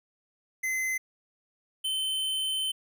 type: tone pair in turn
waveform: square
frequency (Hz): 2051 / 3073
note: C7 / G7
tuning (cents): -35 / -35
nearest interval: perfect fifth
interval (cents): 700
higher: second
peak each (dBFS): -28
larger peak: neither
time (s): 0.63-0.98 / 1.84-2.72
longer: second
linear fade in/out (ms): 10
effects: none